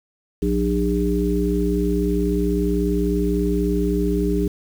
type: harmonic tone with a mistuned harmonic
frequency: 60.2 Hz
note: B1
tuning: 44 cents flat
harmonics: 1 / 3 / 5 / 7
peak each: -23 / -23 / -23 / -23 dBFS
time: 0.42-4.48 s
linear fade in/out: 5 ms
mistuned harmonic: 7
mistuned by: -70 cents
effects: 7-bit